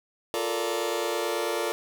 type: chord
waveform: sawtooth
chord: Bb major seventh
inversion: second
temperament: just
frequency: 349.6 / 437 / 466.2 / 582.7 Hz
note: F4 / A4 / Bb4 / D5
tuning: +2 / -12 / 0 / -14 cents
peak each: -28 dBFS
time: 0.34-1.72 s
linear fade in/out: 0 ms
effects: none